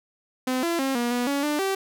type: tone with pitch steps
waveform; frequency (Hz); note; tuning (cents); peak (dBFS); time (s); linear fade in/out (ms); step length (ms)
sawtooth; 256.2 / 338.7 / 268.7 / 239.5 / 244 / 281.5 / 297.1 / 387.4; C4 / E4 / C4 / A#3 / B3 / C#4 / D4 / G4; -36 / +47 / +46 / +47 / -21 / +27 / +20 / -20; -19; 0.47-1.75; 5; 160
effects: none